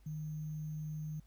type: tone with sample-and-hold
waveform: sine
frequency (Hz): 153.8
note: D#3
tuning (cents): -20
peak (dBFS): -38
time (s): 0.06-1.2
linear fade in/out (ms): 5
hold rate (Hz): 6300
effects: added 50 Hz sine -59 dBFS peak until 1.26 s + pink hiss -73 dBFS RMS until 1.26 s